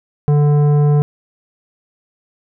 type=tone with tanh clipping; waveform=sine; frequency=146.83 Hz; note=D3; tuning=in tune; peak=-11 dBFS; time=0.28-1.02 s; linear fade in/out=0 ms; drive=12 dB; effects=none